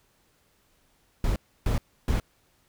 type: noise bursts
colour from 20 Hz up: brown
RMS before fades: -24 dBFS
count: 3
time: 1.24-2.2 s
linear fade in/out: 2 ms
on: 120 ms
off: 300 ms
effects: pink hiss -66 dBFS RMS until 2.68 s